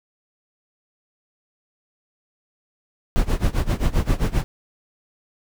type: noise with tremolo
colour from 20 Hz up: brown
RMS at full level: -17 dBFS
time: 3.16-4.44 s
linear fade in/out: 0 ms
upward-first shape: sine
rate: 7.6 Hz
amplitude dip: 90%
effects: none